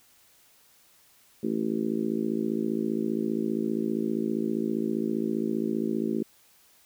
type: harmonic tone with a mistuned harmonic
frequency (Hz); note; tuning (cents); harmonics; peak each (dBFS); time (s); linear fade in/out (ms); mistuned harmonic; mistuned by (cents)
55.1; A1; +3; 3 / 4 / 5 / 6 / 7 / 8 / 9; -40 / -29 / -34 / -31 / -32 / -44 / -45; 1.43-6.23; 5; 9; -26
effects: white hiss -60 dBFS RMS until 6.85 s